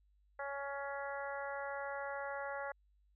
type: harmonic tone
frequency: 279.5 Hz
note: C#4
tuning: 14 cents sharp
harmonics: 2 / 3 / 4 / 5 / 6 / 7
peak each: -43 / -45 / -49 / -47 / -48 / -51 dBFS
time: 0.39-2.72 s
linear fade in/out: 5 ms
effects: added 50 Hz sine -68 dBFS peak until 3.15 s